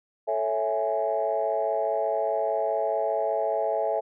sine chord, A major seventh, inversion none, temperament equal, 440 / 554.4 / 659.3 / 830.6 Hz, A4 / C#5 / E5 / G#5, 0 / 0 / 0 / 0 cents, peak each -30 / -29 / -26 / -30 dBFS, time 0.27-4.01 s, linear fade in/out 20 ms, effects tanh soft clip ceiling -14 dBFS

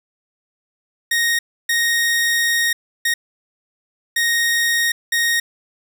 sawtooth tone bursts at uneven times, 1864.7 Hz, A#6, in tune, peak -12 dBFS, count 5, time 1.11-1.39 / 1.69-2.73 / 3.05-3.14 / 4.16-4.92 / 5.12-5.4 s, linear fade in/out 5 ms, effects none

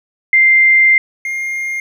sine / triangle tone pair in turn, 2093 / 2122 Hz, C7 / C7, 0 / +24 cents, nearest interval unison, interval 24 cents, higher second, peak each -6 / -16 dBFS, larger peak first, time 0.33-0.98 / 1.25-1.8 s, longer first, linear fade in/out 2 ms, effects none

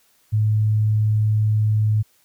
sine tone, 107.4 Hz, A2, 41 cents flat, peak -15 dBFS, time 0.32-2.03 s, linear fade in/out 20 ms, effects white hiss -60 dBFS RMS until 2.24 s

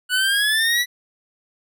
25% pulse exponential sweep, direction up, 1472 to 1975.5 Hz, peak -13 dBFS, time 0.09-0.86 s, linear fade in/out 50 ms, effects none

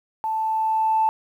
sine tone with level ramp, 880 Hz, A5, in tune, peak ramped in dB -22 to -15 dBFS, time 0.24-1.09 s, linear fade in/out 0 ms, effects tanh soft clip ceiling -11 dBFS + 9-bit

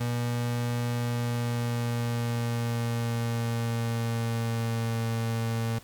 35% pulse tone with pitch glide, 120 to 114.45 Hz, B2 to A#2, -49 to -31 cents, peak -25 dBFS, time 0-5.79 s, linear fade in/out 10 ms, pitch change -82 cents, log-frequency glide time 0.94-5.04 s, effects pink hiss -52 dBFS RMS until 5.83 s

